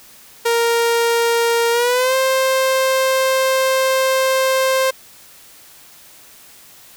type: tone with pitch glide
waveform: sawtooth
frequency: 466.2 to 526.3 Hz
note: A#4 to C5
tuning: 0 to +10 cents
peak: -10 dBFS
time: 0.45-4.91 s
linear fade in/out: 10 ms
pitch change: +210 cents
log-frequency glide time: 1.71-2.15 s
effects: white hiss -44 dBFS RMS until 6.96 s